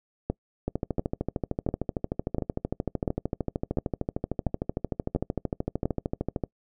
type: two click trains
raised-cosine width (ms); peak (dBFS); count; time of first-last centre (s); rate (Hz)
2; -12 / -14; 9 / 77; 0.3-5.856 / 0.68-6.438; 1.44 / 13.2
effects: noise-tail reverb RT60 0.1 s tail -24 dB re dry